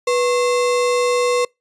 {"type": "tone with sample-and-hold", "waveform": "sine", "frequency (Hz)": 491.2, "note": "B4", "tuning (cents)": -9, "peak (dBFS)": -14, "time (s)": [0.07, 1.45], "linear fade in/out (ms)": 5, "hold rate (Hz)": 1575, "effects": ["noise-tail reverb RT60 0.2 s tail -26 dB re dry", "resampled to 22050 Hz"]}